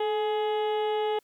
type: harmonic tone with a mistuned harmonic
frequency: 420 Hz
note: G#4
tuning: 19 cents sharp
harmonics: 1 / 2 / 3 / 4 / 5 / 6 / 7 / 8 / 9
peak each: -26 / -30 / -45 / -46 / -45 / -52 / -42 / -46 / -54 dBFS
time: 0-1.19 s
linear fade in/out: 5 ms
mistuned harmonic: 1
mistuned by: +43 cents
effects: white hiss -69 dBFS RMS until 1.23 s